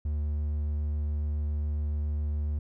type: tone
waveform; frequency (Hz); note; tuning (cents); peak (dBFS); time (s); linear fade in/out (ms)
triangle; 74.4; D2; +23; -25; 0.05-2.59; 5
effects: none